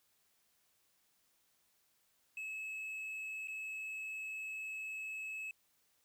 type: tone with dropouts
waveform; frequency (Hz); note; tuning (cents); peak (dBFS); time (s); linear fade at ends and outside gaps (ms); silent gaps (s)
triangle; 2588; E7; -32; -39; 2.37-5.51; 2; 3.474-3.482
effects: white hiss -75 dBFS RMS until 6.04 s